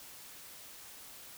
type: silence
effects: white hiss -51 dBFS RMS until 1.37 s